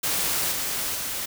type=noise with level steps; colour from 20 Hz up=white; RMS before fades=-25 / -28 / -30 dBFS; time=0.03-1.26 s; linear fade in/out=10 ms; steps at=0.51 / 0.94 s; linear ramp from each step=20 ms; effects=none

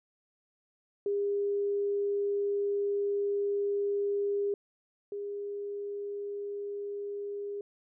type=tone pair in turn; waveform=sine; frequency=404.3 / 406.2 Hz; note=G#4 / G#4; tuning=-46 / -38 cents; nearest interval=unison; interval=8 cents; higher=second; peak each=-27 / -34 dBFS; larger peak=first; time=1.06-4.54 / 5.12-7.61 s; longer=first; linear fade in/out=2 ms; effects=none

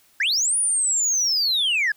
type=linear two-way sweep; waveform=sine; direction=up then down; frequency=1532 to 9780 to 1624 Hz; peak=-16 dBFS; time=0.2-1.92 s; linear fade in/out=5 ms; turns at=0.57 s; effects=tanh soft clip ceiling -17 dBFS + white hiss -58 dBFS RMS until 1.96 s

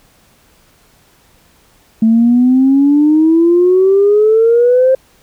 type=exponential sweep; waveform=sine; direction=up; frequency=220.2 to 530 Hz; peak=-5 dBFS; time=2.02-4.95 s; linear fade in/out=5 ms; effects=tanh soft clip ceiling -1 dBFS + pink hiss -50 dBFS RMS until 5.22 s

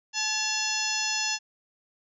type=harmonic tone with a mistuned harmonic; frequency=861 Hz; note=A5; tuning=38 cents flat; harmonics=1 / 2 / 3 / 4 / 5 / 6 / 7 / 8; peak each=-36 / -35 / -32 / -37 / -36 / -31 / -33 / -36 dBFS; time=0.13-1.39 s; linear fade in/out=50 ms; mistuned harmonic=3; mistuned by=+96 cents; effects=none

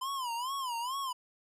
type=tone with vibrato; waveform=square; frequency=1013 Hz; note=B5; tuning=44 cents sharp; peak=-34 dBFS; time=0.01-1.13 s; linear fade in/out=10 ms; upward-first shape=sine; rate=2.3 Hz; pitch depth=160 cents each way; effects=resampled to 32000 Hz

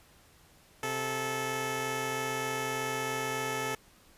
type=tone pair together; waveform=10% pulse; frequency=130.81 / 435.7 Hz; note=C3 / A4; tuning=0 / -17 cents; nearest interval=octave + major sixth; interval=2083 cents; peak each=-29 / -24 dBFS; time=0.83-3.75 s; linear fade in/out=2 ms; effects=pink hiss -60 dBFS RMS until 4.17 s + resampled to 32000 Hz

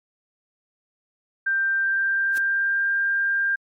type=tone with pitch glide; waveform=sine; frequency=1575 to 1595.1 Hz; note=G6 to G6; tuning=+8 to +30 cents; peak=-19 dBFS; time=1.46-3.56 s; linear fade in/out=10 ms; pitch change=+22 cents; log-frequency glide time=1.77-2.89 s
type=noise with exponential growth; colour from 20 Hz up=white; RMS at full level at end=-31 dBFS; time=2.31-2.38 s; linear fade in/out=2 ms; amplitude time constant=15 ms
effects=MP3 64 kbps

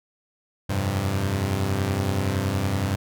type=chord; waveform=sawtooth; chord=F suspended second; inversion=none; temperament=equal; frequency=87.31 / 98 / 130.81 Hz; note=F2 / G2 / C3; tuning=0 / 0 / 0 cents; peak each=-26 / -20 / -26 dBFS; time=0.69-2.96 s; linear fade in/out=10 ms; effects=none

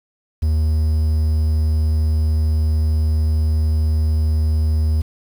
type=tone with quantisation; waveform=triangle; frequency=77.78 Hz; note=D#2; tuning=in tune; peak=-12 dBFS; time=0.42-5.02 s; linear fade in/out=10 ms; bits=7; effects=none

